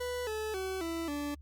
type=tone with pitch steps; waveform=40% pulse; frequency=493.9 / 432.5 / 378.7 / 331.5 / 290.3 Hz; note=B4 / A4 / F#4 / E4 / D4; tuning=0 / -30 / +40 / +10 / -20 cents; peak=-33 dBFS; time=0-1.35 s; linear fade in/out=10 ms; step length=270 ms; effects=added 72 Hz sine -48 dBFS peak until 1.41 s + Opus 48 kbps